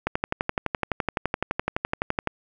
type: click train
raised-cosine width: 0.5 ms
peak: -8 dBFS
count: 27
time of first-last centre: 0.07-2.273 s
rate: 11.8 Hz
effects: none